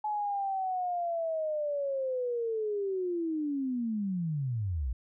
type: linear sweep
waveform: sine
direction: down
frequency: 854 to 55 Hz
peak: -29 dBFS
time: 0.04-4.93 s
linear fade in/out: 5 ms
effects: none